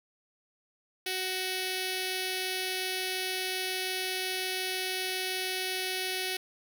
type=tone with notch filter; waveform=5% pulse; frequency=373.1 Hz; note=F#4; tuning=14 cents sharp; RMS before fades=-33 dBFS; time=1.06-6.37 s; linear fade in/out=5 ms; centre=1100 Hz; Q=0.93; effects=none